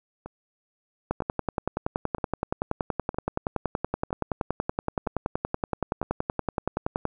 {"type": "two click trains", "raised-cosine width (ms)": 1, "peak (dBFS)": [-23, -11], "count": [7, 64], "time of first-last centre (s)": [[0.26, 6.029], [1.11, 7.053]], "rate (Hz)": [1.04, 10.6], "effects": []}